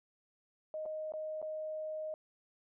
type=tone with dropouts; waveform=sine; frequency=622.3 Hz; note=D#5; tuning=in tune; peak=-37 dBFS; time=0.74-2.14 s; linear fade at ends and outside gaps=1 ms; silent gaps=0.855-0.86 / 1.121-1.137 / 1.417-1.426 s; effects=none